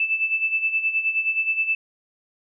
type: tone with tremolo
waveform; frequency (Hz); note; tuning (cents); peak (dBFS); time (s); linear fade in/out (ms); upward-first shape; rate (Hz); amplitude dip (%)
sine; 2637; E7; 0; -17; 0-1.75; 2; sine; 9.5; 70
effects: none